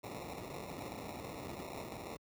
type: noise with sample-and-hold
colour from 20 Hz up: white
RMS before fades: -45 dBFS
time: 0.03-2.17 s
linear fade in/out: 10 ms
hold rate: 1575 Hz
effects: high-pass 60 Hz 12 dB/octave